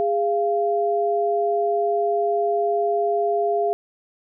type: tone pair together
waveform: sine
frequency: 410.4 / 690.6 Hz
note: G#4 / F5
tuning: -21 / -20 cents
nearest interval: major sixth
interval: 901 cents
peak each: -21 dBFS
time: 0-3.73 s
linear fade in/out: 0 ms
effects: none